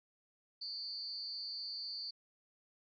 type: tone with amplitude modulation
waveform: sine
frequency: 4548 Hz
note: C#8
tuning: 44 cents sharp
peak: -36 dBFS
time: 0.61-2.11 s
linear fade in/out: 10 ms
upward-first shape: sine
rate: 256 Hz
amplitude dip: 100%
effects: none